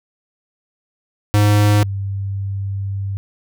square / sine tone pair in turn, 103.83 / 98.34 Hz, G#2 / G2, 0 / +6 cents, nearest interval minor second, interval 94 cents, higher first, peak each -11 / -20 dBFS, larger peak first, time 1.34-1.83 / 1.83-3.17 s, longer second, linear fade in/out 0 ms, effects none

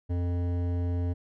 sine tone with hard clipping, 87.8 Hz, F2, 10 cents sharp, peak -28 dBFS, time 0.09-1.14 s, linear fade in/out 20 ms, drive 13 dB, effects none

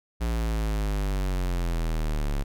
square linear sweep, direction down, 58.27 to 34.65 Hz, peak -25 dBFS, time 0.2-2.44 s, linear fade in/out 20 ms, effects none

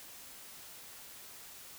silence, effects white hiss -51 dBFS RMS until 1.78 s

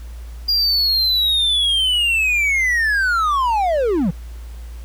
triangle linear sweep, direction down, 4836 to 147.3 Hz, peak -13 dBFS, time 0.48-4.11 s, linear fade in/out 10 ms, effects added 58 Hz sine -30 dBFS peak until 4.84 s + pink hiss -48 dBFS RMS until 4.84 s

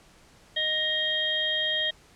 harmonic tone with a mistuned harmonic, 622.3 Hz, D#5, in tune, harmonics 1 / 3 / 5 / 6, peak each -35 / -30 / -26 / -34 dBFS, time 0.56-1.91 s, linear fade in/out 10 ms, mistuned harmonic 5, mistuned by +54 cents, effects pink hiss -56 dBFS RMS until 2.15 s + low-pass 9000 Hz 12 dB/octave

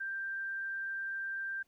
sine tone, 1578 Hz, G6, 11 cents sharp, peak -35 dBFS, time 0-1.63 s, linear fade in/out 10 ms, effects pink hiss -75 dBFS RMS until 1.67 s

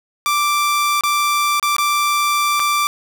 sawtooth tone with dropouts, 1174.7 Hz, D6, in tune, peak -11 dBFS, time 0.26-2.87 s, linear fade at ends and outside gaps 0 ms, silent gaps 1.009-1.036 / 1.597-1.627 / 1.765-1.783 / 2.596-2.6 s, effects none

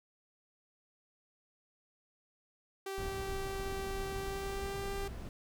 sawtooth tone with pitch glide, 388.8 to 395.1 Hz, G4 to G4, -14 to +14 cents, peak -34 dBFS, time 2.86-5.08 s, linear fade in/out 5 ms, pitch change +28 cents, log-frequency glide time 4.12-4.79 s
brown noise, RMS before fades -42 dBFS, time 2.98-5.29 s, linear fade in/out 0 ms
clicks, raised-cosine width 3 ms, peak -33 dBFS, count 4, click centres 3.598 / 3.726 / 3.868 / 4.125 s
effects none

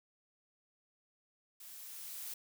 blue noise with level ramp, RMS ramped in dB -52 to -43 dBFS, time 1.6-2.34 s, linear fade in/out 5 ms, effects none

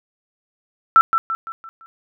sine tone with echo, 1334 Hz, E6, 20 cents sharp, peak -6 dBFS, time 0.96-1.01 s, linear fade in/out 0 ms, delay 170 ms, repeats 5, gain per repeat -7 dB, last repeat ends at 1.86 s, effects none

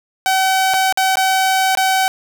sawtooth tone with dropouts, 761 Hz, F#5, 48 cents sharp, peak -9 dBFS, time 0.26-2.08 s, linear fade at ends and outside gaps 0 ms, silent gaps 0.737-0.741 / 0.925-0.974 / 1.156-1.171 / 1.751-1.773 s, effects none

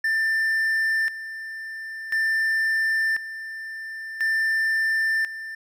triangle tone with tremolo, 1784 Hz, A6, 23 cents sharp, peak -18 dBFS, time 0.04-5.55 s, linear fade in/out 5 ms, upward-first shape square, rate 0.48 Hz, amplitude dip 75%, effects none

